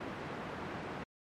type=band-pass noise; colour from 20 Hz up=pink; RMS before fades=-42 dBFS; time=0-1.04 s; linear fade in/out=10 ms; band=140 to 1800 Hz; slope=12 dB/octave; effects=MP3 64 kbps